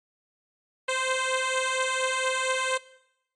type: beating tone pair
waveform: 10% pulse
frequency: 517 / 521.3 Hz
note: C5 / C5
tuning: -21 / -6 cents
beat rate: 4.3 Hz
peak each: -21 / -18 dBFS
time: 0.88-2.78 s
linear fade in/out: 10 ms
effects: noise-tail reverb RT60 0.8 s tail -19 dB re dry + MP3 48 kbps